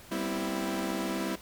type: chord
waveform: sawtooth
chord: C major seventh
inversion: second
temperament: equal with one note detuned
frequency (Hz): 196 / 242.6 / 261.6 / 329.6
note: G3 / B3 / C4 / E4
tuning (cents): 0 / -31 / 0 / 0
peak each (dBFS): -31 / -36 / -33 / -30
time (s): 0.11-1.36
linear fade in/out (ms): 10
effects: pink hiss -51 dBFS RMS until 1.41 s